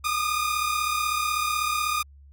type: tone pair together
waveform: sawtooth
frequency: 1208.4 / 1244.5 Hz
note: D6 / D#6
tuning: +49 / 0 cents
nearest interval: minor second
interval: 51 cents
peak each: -22 / -24 dBFS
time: 0.04-2.03 s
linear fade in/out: 10 ms
effects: added 70 Hz sine -47 dBFS peak until 2.32 s + AAC 64 kbps